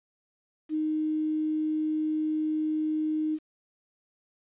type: tone with quantisation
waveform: sine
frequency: 309.9 Hz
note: D#4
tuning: 7 cents flat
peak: -25 dBFS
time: 0.69-3.39 s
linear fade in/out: 50 ms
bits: 9
effects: resampled to 8000 Hz